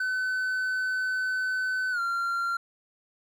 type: tone with pitch glide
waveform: triangle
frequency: 1514 to 1380.3 Hz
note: F#6 to F6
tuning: +39 to -21 cents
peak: -24 dBFS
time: 0-2.57 s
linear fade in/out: 5 ms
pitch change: -160 cents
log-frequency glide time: 1.91-2 s
effects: none